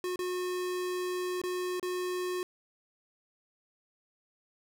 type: tone with dropouts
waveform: square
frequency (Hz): 362.5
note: F#4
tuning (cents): -35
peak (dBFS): -32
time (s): 0.04-2.43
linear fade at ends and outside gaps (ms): 1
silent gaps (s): 0.159-0.191 / 1.416-1.437 / 1.797-1.828
effects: none